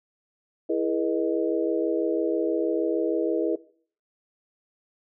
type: chord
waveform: sine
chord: E major seventh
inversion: none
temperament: equal with one note detuned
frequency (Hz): 329.6 / 415.3 / 481.5 / 622.3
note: E4 / G#4 / B4 / D#5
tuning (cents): 0 / 0 / -44 / 0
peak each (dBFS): -26 / -28 / -28 / -31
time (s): 0.69-3.56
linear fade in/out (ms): 10
effects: noise-tail reverb RT60 0.5 s tail -20 dB re dry